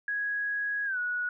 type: tone with pitch glide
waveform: sine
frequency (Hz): 1661.2 to 1463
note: G#6 to F#6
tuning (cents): 0 to -20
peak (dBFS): -28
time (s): 0.08-1.29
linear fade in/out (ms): 2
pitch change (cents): -220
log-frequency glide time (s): 0.85-0.98
effects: none